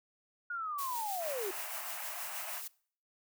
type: linear sweep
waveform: sine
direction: down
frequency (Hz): 1450 to 357.4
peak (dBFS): -35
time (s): 0.5-1.51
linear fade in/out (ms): 5
type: noise with tremolo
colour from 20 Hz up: blue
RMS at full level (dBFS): -40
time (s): 0.78-2.68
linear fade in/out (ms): 10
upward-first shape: triangle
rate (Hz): 6.4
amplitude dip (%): 40
type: band-pass noise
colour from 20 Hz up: pink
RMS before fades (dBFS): -47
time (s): 1.19-2.63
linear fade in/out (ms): 50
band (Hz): 610 to 3000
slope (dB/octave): 96
effects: noise-tail reverb RT60 0.5 s tail -22 dB re dry